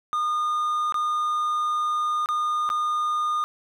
triangle tone with dropouts, 1220 Hz, D#6, 34 cents flat, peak -20 dBFS, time 0.13-3.44 s, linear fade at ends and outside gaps 0 ms, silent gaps 0.923-0.943 / 2.259-2.288 / 2.691-2.701 s, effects none

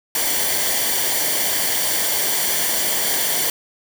white noise with comb filter, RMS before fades -20 dBFS, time 0.15-3.5 s, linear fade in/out 2 ms, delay 0.77 ms, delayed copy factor -0.6, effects none

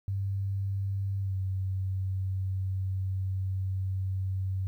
sine tone with pitch glide, 98 to 94.99 Hz, G2 to F#2, 0 to +46 cents, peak -28 dBFS, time 0.08-4.67 s, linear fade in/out 0 ms, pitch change -54 cents, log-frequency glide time 1.21-1.36 s, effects 11-bit

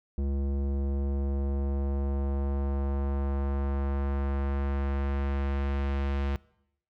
square tone with low-pass filter sweep, 69.3 Hz, C#2, in tune, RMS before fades -29 dBFS, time 0.18-6.36 s, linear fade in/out 0 ms, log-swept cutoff 370 to 2900 Hz, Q 0.9, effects noise-tail reverb RT60 0.8 s tail -22 dB re dry

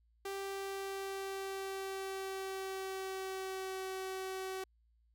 sawtooth tone with pitch glide, 392 to 379.1 Hz, G4 to F#4, 0 to +42 cents, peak -35 dBFS, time 0.25-4.64 s, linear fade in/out 5 ms, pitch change -58 cents, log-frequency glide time 0.4-3.85 s, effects added 57 Hz sine -68 dBFS peak until 5.14 s

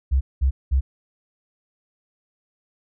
sine tone bursts, 66.6 Hz, C2, 31 cents sharp, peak -15 dBFS, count 3, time 0.11-0.81 s, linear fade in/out 20 ms, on 100 ms, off 200 ms, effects none

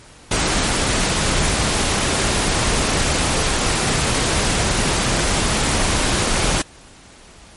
pink noise, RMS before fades -18 dBFS, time 0.31-6.62 s, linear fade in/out 5 ms, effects pink hiss -44 dBFS RMS until 7.56 s + MP3 48 kbps

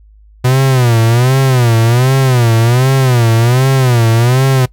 45% pulse tone with vibrato, 123.47 Hz, B2, in tune, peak -7 dBFS, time 0.44-4.66 s, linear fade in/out 10 ms, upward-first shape sine, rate 1.3 Hz, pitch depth 150 cents each way, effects noise-tail reverb RT60 0.1 s tail -22 dB re dry + added 52 Hz sine -39 dBFS peak until 4.72 s

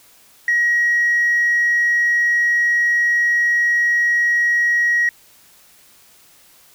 sine tone, 1900 Hz, A#6, 33 cents sharp, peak -12 dBFS, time 0.48-5.09 s, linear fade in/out 2 ms, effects tanh soft clip ceiling -10 dBFS + white hiss -50 dBFS RMS until 6.74 s

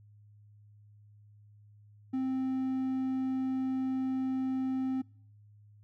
triangle tone, 261.6 Hz, C4, in tune, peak -27 dBFS, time 2.13-5.02 s, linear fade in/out 10 ms, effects noise-tail reverb RT60 0.6 s tail -26 dB re dry + added 104 Hz sine -55 dBFS peak until 5.83 s

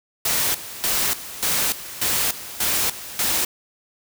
white noise with tremolo, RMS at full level -21 dBFS, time 0.25-3.45 s, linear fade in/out 5 ms, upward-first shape square, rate 1.7 Hz, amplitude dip 80%, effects none

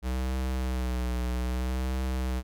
square tone with vibrato, 63 Hz, B1, 35 cents sharp, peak -28 dBFS, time 0.02-2.43 s, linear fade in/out 50 ms, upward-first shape sine, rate 0.63 Hz, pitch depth 44 cents each way, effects none

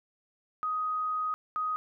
sine tone bursts at uneven times, 1252 Hz, D#6, 10 cents sharp, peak -28 dBFS, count 2, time 0.63-1.34 / 1.56-1.76 s, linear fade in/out 0 ms, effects none

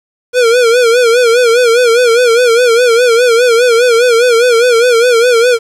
square tone with vibrato, 477.2 Hz, A#4, 41 cents sharp, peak -6 dBFS, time 0.33-5.59 s, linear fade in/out 50 ms, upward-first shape sine, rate 4.9 Hz, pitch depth 94 cents each way, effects low-pass 9000 Hz 12 dB/octave + 7-bit

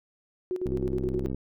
sine tone with tremolo, 365.7 Hz, F#4, 20 cents flat, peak -26 dBFS, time 0.51-1.26 s, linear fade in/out 0 ms, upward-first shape square, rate 9.5 Hz, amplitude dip 70%
click train, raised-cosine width 3 ms, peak -20 dBFS, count 46, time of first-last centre 0.66-1.346 s, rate 65.6 Hz
effects none

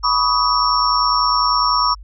sine tone cluster, 988 / 1142 / 1252 / 5470 Hz, B5 / D6 / D#6 / F8, 0 / -49 / +10 / -37 cents, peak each -19 dBFS, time 0.03-1.95 s, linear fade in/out 20 ms, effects added 50 Hz sine -34 dBFS peak until 2.03 s

